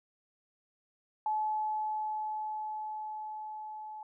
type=tone with level ramp; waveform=sine; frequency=859 Hz; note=A5; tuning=42 cents flat; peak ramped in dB=-28 to -41 dBFS; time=1.26-4.03 s; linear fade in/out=2 ms; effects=none